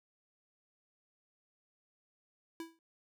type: tone with exponential decay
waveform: square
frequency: 328.8 Hz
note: E4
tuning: 4 cents flat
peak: -38 dBFS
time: 2.6-2.79 s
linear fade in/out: 1 ms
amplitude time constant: 41 ms
effects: none